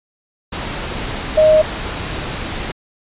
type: tone in noise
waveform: sine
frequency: 622.3 Hz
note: D#5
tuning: in tune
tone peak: -7 dBFS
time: 1.37-1.62 s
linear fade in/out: 10 ms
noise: pink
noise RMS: -24 dBFS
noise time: 0.52-2.72 s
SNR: +14 dB
effects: resampled to 8000 Hz